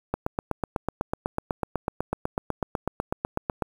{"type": "click train", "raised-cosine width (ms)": 1, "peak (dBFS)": -11, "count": 29, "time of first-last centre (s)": [0.14, 3.623], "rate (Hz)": 8.04, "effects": ["7-bit"]}